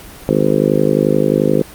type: harmonic tone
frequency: 51.4 Hz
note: G#1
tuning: 17 cents flat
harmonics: 3 / 4 / 5 / 6 / 7 / 8 / 9 / 10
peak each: -19 / -19 / -19 / -19 / -19 / -19 / -19 / -19 dBFS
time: 0.29-1.62 s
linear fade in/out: 0 ms
effects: pink hiss -36 dBFS RMS until 1.74 s + Opus 32 kbps